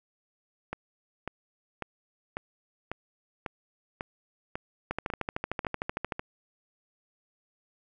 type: two click trains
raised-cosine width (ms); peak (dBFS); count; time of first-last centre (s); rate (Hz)
0.5; -18 / -15; 11 / 17; 0.73-6.194 / 4.91-6.122; 1.83 / 13.2
effects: none